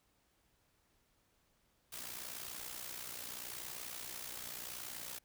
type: noise with amplitude modulation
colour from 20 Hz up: white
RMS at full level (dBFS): -43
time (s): 1.92-5.19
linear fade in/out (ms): 10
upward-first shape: sine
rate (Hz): 60.8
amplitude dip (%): 65
effects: pink hiss -75 dBFS RMS until 5.24 s